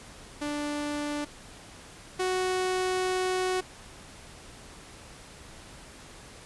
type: tone pair in turn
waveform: sawtooth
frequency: 293.7 / 370 Hz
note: D4 / F#4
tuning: 0 / 0 cents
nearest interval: major third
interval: 400 cents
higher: second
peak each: -26 / -22 dBFS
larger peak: second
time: 0.41-1.25 / 2.19-3.61 s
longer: second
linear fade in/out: 10 ms
effects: pink hiss -48 dBFS RMS until 6.45 s + resampled to 24000 Hz